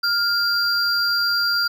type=tone pair together; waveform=triangle; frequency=1405 / 4748 Hz; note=F6 / D8; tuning=+10 / +18 cents; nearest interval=octave + major sixth; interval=2108 cents; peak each=-19 dBFS; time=0.03-1.68 s; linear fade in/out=10 ms; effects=none